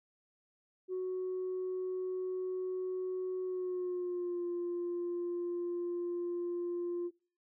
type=tone with pitch glide; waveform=sine; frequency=370 to 349.2 Hz; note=F#4 to F4; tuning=0 to 0 cents; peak=-32 dBFS; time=0.88-7.11 s; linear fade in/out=50 ms; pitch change=-100 cents; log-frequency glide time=3.44-4.45 s; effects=noise-tail reverb RT60 0.5 s tail -24 dB re dry + tanh soft clip ceiling -31 dBFS